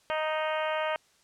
harmonic tone, 311.1 Hz, D#4, in tune, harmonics 2 / 3 / 4 / 5 / 6 / 7 / 8 / 9 / 10, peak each -30 / -34 / -36 / -38 / -40 / -41 / -42 / -43 / -44 dBFS, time 0.1-0.96 s, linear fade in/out 0 ms, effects white hiss -64 dBFS RMS until 1.23 s + low-pass 8000 Hz 12 dB/octave

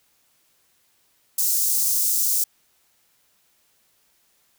white high-pass noise, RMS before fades -21 dBFS, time 1.38-2.44 s, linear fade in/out 5 ms, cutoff 5700 Hz, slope 24 dB/octave, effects white hiss -64 dBFS RMS until 4.58 s

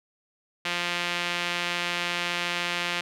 sawtooth tone with band-pass filter, 174.61 Hz, F3, in tune, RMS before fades -29 dBFS, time 0.65-3.01 s, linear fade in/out 5 ms, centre 2700 Hz, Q 1.4, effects none

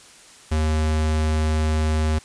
square tone, 77.78 Hz, D#2, in tune, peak -19 dBFS, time 0.51-2.19 s, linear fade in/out 10 ms, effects white hiss -47 dBFS RMS until 2.24 s + resampled to 22050 Hz

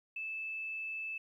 sine tone, 2626 Hz, E7, 7 cents flat, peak -37 dBFS, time 0.16-1.18 s, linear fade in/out 5 ms, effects 12-bit

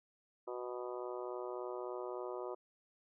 harmonic tone, 123.47 Hz, B2, in tune, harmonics 3 / 4 / 5 / 6 / 7 / 8 / 9 / 10, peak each -43 / -46 / -47 / -53 / -55 / -50 / -57 / -53 dBFS, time 0.47-2.55 s, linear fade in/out 10 ms, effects none

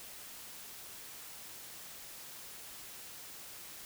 silence, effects white hiss -49 dBFS RMS until 3.85 s

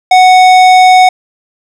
sine tone with tanh clipping, 740 Hz, F#5, in tune, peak -3 dBFS, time 0.11-1.09 s, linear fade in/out 5 ms, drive 16 dB, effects none

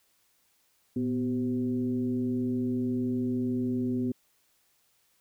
sine tone with frequency modulation, 249.2 Hz, B3, 16 cents sharp, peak -26 dBFS, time 0.96-4.12 s, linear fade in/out 5 ms, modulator 135 Hz, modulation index 0.69, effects white hiss -69 dBFS RMS until 5.2 s

